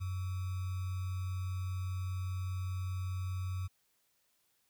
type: tone with sample-and-hold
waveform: sine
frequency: 92.5 Hz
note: F#2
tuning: in tune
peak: -34 dBFS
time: 0-3.68 s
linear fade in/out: 20 ms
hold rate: 1225 Hz
effects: white hiss -75 dBFS RMS until 4.69 s